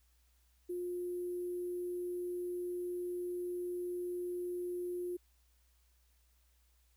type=tone with sample-and-hold; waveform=sine; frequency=354.9 Hz; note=F4; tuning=28 cents sharp; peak=-36 dBFS; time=0.69-5.17 s; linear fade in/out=10 ms; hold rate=11025 Hz; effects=added 60 Hz sine -68 dBFS peak until 6.96 s + white hiss -75 dBFS RMS until 6.96 s